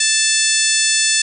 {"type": "harmonic tone", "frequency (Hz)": 880, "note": "A5", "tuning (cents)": 0, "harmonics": [2, 3, 4, 5, 6, 7, 8, 9, 10], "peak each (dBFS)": [-22, -22, -22, -22, -22, -22, -22, -22, -22], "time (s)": [0, 1.22], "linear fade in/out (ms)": 5, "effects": []}